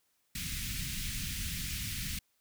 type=band-stop noise; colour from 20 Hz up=pink; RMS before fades=-37 dBFS; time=0.35-2.19 s; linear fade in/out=5 ms; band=200 to 2000 Hz; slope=24 dB/octave; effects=white hiss -75 dBFS RMS until 2.4 s